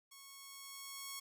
5% pulse tone with level ramp, 1101 Hz, C#6, 12 cents flat, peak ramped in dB -43 to -31 dBFS, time 0.11-1.2 s, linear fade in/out 10 ms, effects none

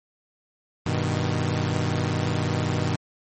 sawtooth chord, G augmented, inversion none, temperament equal, 98 / 123.47 / 155.56 Hz, G2 / B2 / D#3, 0 / 0 / 0 cents, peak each -23 dBFS, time 0.86-2.96 s, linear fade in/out 5 ms, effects MP3 32 kbps

